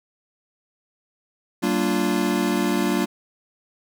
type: chord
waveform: square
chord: G minor seventh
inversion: none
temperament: equal with one note detuned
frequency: 192.41 / 233.1 / 293.7 / 349.2 Hz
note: G3 / Bb3 / D4 / F4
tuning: -32 / 0 / 0 / 0 cents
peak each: -26 dBFS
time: 1.62-3.06 s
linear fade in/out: 20 ms
effects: none